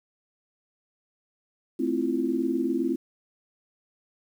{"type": "chord", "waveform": "sine", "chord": "F major seventh", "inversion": "first", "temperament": "equal", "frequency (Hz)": [220, 261.6, 329.6, 349.2], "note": ["A3", "C4", "E4", "F4"], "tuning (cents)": [0, 0, 0, 0], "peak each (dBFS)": [-33, -27, -28, -30], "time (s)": [1.79, 2.96], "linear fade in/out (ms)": 10, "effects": ["9-bit"]}